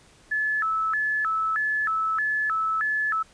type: tone with vibrato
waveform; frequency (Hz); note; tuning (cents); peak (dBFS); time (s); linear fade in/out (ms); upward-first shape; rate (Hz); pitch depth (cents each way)
sine; 1500; F#6; +23; -22; 0.31-3.23; 10; square; 1.6; 240
effects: pink hiss -55 dBFS RMS until 3.33 s + resampled to 22050 Hz

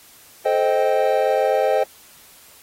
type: chord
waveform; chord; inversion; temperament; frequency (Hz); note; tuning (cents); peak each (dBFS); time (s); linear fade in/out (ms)
triangle; A half-diminished seventh; none; equal with one note detuned; 435.4 / 523.3 / 622.3 / 784; A4 / C5 / Eb5 / G5; -18 / 0 / 0 / 0; -21 / -18 / -19 / -20; 0.45-1.84; 10
effects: white hiss -48 dBFS RMS until 2.62 s + AAC 48 kbps

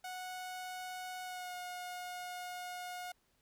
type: tone with pitch glide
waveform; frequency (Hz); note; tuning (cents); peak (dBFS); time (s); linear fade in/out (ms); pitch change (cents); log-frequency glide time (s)
sawtooth; 736 to 720.4; F#5 to F#5; -9 to -46; -38; 0.04-3.12; 5; -37; 1.24-1.55
effects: pink hiss -75 dBFS RMS until 3.41 s

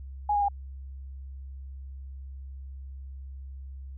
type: tone with pitch steps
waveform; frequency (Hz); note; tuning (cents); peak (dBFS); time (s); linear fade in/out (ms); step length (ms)
sine; 830.6 / 818.2 / 806; G#5 / G#5 / G5; 0 / -26 / +48; -22; 0.29-0.485; 5; 65
effects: added 67 Hz sine -38 dBFS peak until 3.97 s

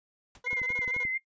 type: noise with exponential decay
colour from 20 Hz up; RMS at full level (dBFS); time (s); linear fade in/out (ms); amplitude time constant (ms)
pink; -46; 0.35-0.44; 2; 19
type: tone bursts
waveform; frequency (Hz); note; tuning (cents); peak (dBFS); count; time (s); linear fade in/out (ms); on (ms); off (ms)
20% pulse; 493.9; B4; 0; -36; 10; 0.44-1.037; 5; 39; 23
type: tone with vibrato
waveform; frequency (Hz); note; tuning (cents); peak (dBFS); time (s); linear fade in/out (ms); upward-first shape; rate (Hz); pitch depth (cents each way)
sine; 2101; C7; +7; -28; 0.46-1.18; 10; sine; 4.3; 47
type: click train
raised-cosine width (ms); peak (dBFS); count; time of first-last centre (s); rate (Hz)
3; -31; 7; 0.53-1.052; 11.5
effects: noise-tail reverb RT60 0.1 s tail -17 dB re dry + resampled to 16000 Hz

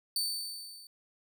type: tone with level ramp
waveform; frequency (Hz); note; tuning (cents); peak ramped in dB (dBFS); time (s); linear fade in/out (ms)
sawtooth; 4546; C#8; +43; -25 to -47; 0.16-0.87; 2
effects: none

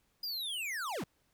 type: linear sweep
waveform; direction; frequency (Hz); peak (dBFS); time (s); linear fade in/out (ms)
square; down; 4978 to 111.9; -36; 0.23-1.04; 5
effects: pink hiss -74 dBFS RMS until 1.33 s

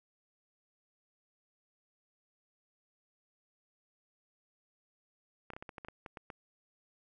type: clicks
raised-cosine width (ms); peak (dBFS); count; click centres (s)
0.5; -29; 11; 5.503 / 5.535 / 5.565 / 5.625 / 5.692 / 5.782 / 5.848 / 5.885 / 6.062 / 6.172 / 6.302
effects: none

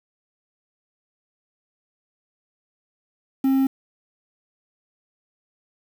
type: tone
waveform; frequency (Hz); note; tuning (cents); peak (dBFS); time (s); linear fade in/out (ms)
triangle; 267.9; C4; +41; -14; 3.44-3.67; 5
effects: 7-bit

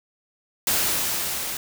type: noise with level ramp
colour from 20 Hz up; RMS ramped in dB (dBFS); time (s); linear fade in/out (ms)
white; -21 to -30; 0.67-1.57; 2
effects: none

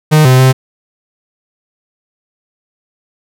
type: tone with pitch steps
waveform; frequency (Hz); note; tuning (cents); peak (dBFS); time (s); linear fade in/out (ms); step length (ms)
45% pulse; 154 / 128.9 / 130.6; D#3 / C3 / C3; -17 / -26 / -3; -4; 0.11-0.53; 20; 140
effects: none

